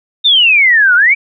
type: exponential two-way sweep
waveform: sine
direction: down then up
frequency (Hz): 3710 to 1396.9 to 2383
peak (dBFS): -5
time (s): 0.24-1.15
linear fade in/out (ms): 20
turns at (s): 0.95
effects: none